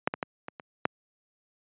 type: clicks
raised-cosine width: 0.5 ms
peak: -7 / -14 / -13 / -21 / -25 / -8 dBFS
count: 6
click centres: 0.075 / 0.139 / 0.228 / 0.484 / 0.598 / 0.854 s
effects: high-pass 150 Hz 12 dB/octave + resampled to 8000 Hz

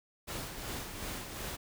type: noise with tremolo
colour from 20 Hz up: pink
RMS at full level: -39 dBFS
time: 0.27-1.57 s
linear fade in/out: 20 ms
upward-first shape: sine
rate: 2.7 Hz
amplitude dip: 45%
effects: none

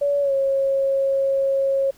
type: tone with pitch glide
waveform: sine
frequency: 570 to 544.6 Hz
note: C#5 to C#5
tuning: +48 to -31 cents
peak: -17 dBFS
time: 0.01-1.91 s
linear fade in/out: 10 ms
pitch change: -79 cents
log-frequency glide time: 0.21-0.33 s
effects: pink hiss -53 dBFS RMS until 1.97 s

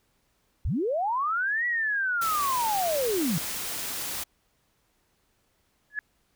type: linear two-way sweep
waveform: sine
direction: up then down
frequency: 41.2 to 1954 to 143.3 Hz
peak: -24 dBFS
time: 0.65-3.38 s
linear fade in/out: 0 ms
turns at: 1.66 s
type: noise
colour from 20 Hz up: white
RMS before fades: -33 dBFS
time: 2.21-4.24 s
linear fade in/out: 10 ms
type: tone with exponential growth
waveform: sine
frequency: 1700 Hz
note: G#6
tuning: 40 cents sharp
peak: -23 dBFS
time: 5.9-5.99 s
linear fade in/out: 1 ms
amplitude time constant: 18 ms
effects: pink hiss -70 dBFS RMS until 6.35 s

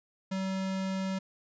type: tone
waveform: square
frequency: 190.7 Hz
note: G3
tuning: 47 cents flat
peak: -31 dBFS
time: 0.31-1.19 s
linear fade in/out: 10 ms
effects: resampled to 16000 Hz

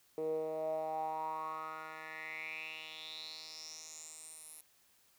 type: tone with band-pass filter sweep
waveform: 10% pulse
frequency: 157.5 Hz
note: D#3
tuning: 21 cents sharp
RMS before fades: -42 dBFS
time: 0.18-4.61 s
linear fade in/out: 0 ms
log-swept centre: 430 to 11000 Hz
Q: 6.7
effects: white hiss -69 dBFS RMS until 5.18 s

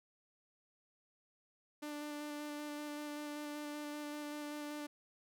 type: tone with vibrato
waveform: sawtooth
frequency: 295.9 Hz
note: D4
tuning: 13 cents sharp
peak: -38 dBFS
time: 1.82-4.87 s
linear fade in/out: 10 ms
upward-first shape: square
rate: 5.2 Hz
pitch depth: 10 cents each way
effects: none

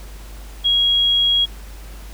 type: tone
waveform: sine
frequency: 3300 Hz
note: G#7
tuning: 12 cents flat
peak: -13 dBFS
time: 0.64-1.46 s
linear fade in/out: 20 ms
effects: added 50 Hz sine -33 dBFS peak until 2.13 s + pink hiss -43 dBFS RMS until 2.13 s

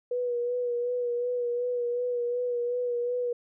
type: tone with vibrato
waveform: sine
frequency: 486.3 Hz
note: B4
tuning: 27 cents flat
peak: -26 dBFS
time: 0.11-3.33 s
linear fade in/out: 5 ms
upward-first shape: sine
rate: 2.7 Hz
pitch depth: 29 cents each way
effects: none

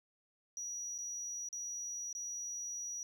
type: tone with dropouts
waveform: sine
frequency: 5810 Hz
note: F#8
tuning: 32 cents flat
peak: -37 dBFS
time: 0.57-3.03 s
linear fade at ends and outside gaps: 1 ms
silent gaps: 0.98-0.986 / 1.488-1.528 / 2.128-2.15 s
effects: tanh soft clip ceiling -38 dBFS

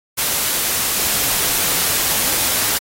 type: noise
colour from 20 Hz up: white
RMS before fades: -18 dBFS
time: 0.17-2.79 s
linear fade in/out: 20 ms
effects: AAC 48 kbps

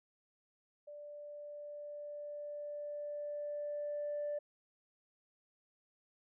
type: tone with level ramp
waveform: sine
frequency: 587.3 Hz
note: D5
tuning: in tune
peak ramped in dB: -47 to -34 dBFS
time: 0.87-4.39 s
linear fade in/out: 10 ms
effects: tanh soft clip ceiling -32 dBFS

